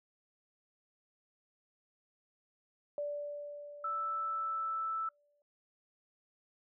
sine tone with exponential decay, 583 Hz, D5, 13 cents flat, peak -33 dBFS, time 2.98-5.42 s, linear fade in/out 1 ms, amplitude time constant 530 ms
sine tone, 1318.5 Hz, E6, in tune, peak -33 dBFS, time 3.84-5.09 s, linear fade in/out 5 ms
effects noise-tail reverb RT60 0.1 s tail -22 dB re dry

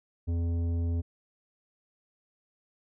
sine tone with tanh clipping, 84.7 Hz, E2, 48 cents sharp, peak -28 dBFS, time 0.27-1.02 s, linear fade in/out 20 ms, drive 11 dB, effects none

